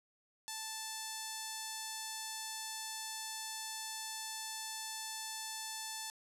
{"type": "tone with notch filter", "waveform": "5% pulse", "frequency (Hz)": 880, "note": "A5", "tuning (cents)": 0, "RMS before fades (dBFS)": -43, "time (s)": [0.48, 6.1], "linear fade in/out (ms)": 0, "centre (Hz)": 2300, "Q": 1.9, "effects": ["low-pass 12000 Hz 12 dB/octave"]}